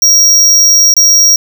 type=tone with dropouts; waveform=square; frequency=5650 Hz; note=F8; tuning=19 cents sharp; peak=-4 dBFS; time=0.02-1.36 s; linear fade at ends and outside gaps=2 ms; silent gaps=0.94-0.966 s; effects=7-bit